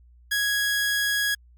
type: tone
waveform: sawtooth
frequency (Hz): 1661.2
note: G#6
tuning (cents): 0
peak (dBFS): -18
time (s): 0.31-1.35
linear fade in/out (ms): 10
effects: added 60 Hz sine -50 dBFS peak until 1.57 s + MP3 96 kbps